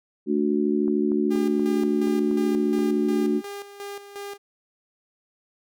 sine chord, D major, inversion second, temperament just, 220.2 / 293.7 / 367.1 Hz, A3 / D4 / F#4, +2 / 0 / -14 cents, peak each -24 dBFS, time 0.26-3.42 s, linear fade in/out 50 ms
click train, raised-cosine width 1 ms, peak -28 dBFS, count 9, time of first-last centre 0.88-2.789 s, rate 4.19 Hz
sawtooth tone with tremolo, 402.9 Hz, G4, 48 cents sharp, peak -29 dBFS, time 1.3-4.38 s, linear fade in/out 20 ms, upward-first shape square, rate 2.8 Hz, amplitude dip 65%
effects none

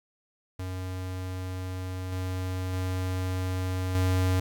square tone with level steps, 92.5 Hz, F#2, in tune, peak -33 / -30 / -28 / -23 dBFS, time 0.59-4.4 s, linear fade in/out 5 ms, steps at 2.12 / 2.73 / 3.95 s, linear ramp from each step 2 ms, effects 10-bit

